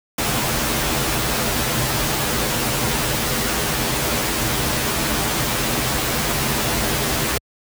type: noise with comb filter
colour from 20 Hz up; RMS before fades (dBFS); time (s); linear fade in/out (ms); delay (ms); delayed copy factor
pink; -20; 0.18-7.38; 5; 11; -0.85
effects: high-pass 60 Hz 12 dB/octave